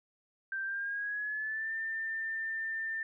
sine tone with pitch glide, 1570 to 1793.1 Hz, G6 to A6, +2 to +32 cents, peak -33 dBFS, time 0.52-3.03 s, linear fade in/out 2 ms, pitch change +230 cents, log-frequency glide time 0.63-1.73 s, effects none

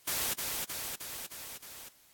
white noise with echo, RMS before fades -32 dBFS, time 0.07-0.34 s, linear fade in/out 10 ms, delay 310 ms, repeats 5, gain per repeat -3 dB, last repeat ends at 1.89 s, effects white hiss -62 dBFS RMS until 2.13 s + AAC 64 kbps

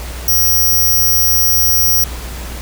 5% pulse tone, 5700 Hz, F8, 34 cents sharp, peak -4 dBFS, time 0.28-2.04 s, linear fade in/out 2 ms, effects added 60 Hz sine -25 dBFS peak until 2.61 s + pink hiss -30 dBFS RMS until 2.61 s

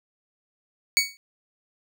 20% pulse tone with exponential decay, 2238 Hz, C#7, 16 cents sharp, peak -9 dBFS, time 0.97-1.17 s, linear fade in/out 0 ms, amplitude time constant 42 ms, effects none

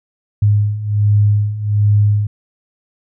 sine beating tone pair, 103 / 104.3 Hz, G#2 / G#2, -14 / +8 cents, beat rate 1.3 Hz, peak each -16 / -12 dBFS, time 0.42-2.27 s, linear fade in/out 5 ms, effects none

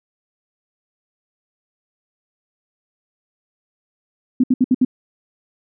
sine tone bursts, 253.9 Hz, B3, 48 cents sharp, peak -10 dBFS, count 5, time 4.4-4.849 s, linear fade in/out 5 ms, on 37 ms, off 66 ms, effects none

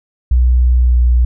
sine tone with pitch glide, 61.74 to 60.71 Hz, B1 to B1, 0 to -29 cents, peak -7 dBFS, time 0.31-1.25 s, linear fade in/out 5 ms, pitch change -29 cents, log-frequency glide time 0.78-0.98 s, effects none

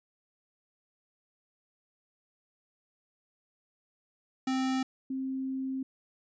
square / sine tone pair in turn, 261.6 / 264.5 Hz, C4 / C4, 0 / +19 cents, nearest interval unison, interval 19 cents, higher second, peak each -28 / -31 dBFS, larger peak first, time 4.47-4.83 / 5.1-5.83 s, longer second, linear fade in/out 5 ms, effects resampled to 16000 Hz

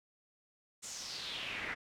brown noise with band-pass filter sweep, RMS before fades -42 dBFS, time 0.82-1.75 s, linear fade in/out 20 ms, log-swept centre 7600 to 1800 Hz, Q 3.6, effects none

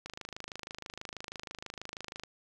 click train, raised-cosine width 0.2 ms, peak -23 dBFS, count 58, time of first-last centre 0.06-2.236 s, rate 26.2 Hz, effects 10-bit

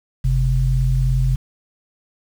sine tone pair together, 47 / 130.2 Hz, F#1 / C3, +28 / -8 cents, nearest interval octave + tritone, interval 1764 cents, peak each -17 dBFS, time 0.24-1.36 s, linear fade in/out 10 ms, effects 7-bit

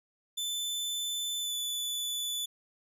sawtooth tone with pitch glide, 3520 to 3476 Hz, A7 to A7, 0 to -22 cents, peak -29 dBFS, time 0.37-2.46 s, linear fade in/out 10 ms, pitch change -22 cents, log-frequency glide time 1.4-1.54 s, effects none

